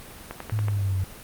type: click train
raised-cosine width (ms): 0.5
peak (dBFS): -18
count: 5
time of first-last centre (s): 0.31-0.684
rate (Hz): 10.7
type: exponential sweep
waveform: sine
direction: down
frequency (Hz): 108.6 to 92.5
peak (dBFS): -22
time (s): 0.52-1.04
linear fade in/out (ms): 5
effects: pink hiss -43 dBFS RMS until 1.23 s + Opus 32 kbps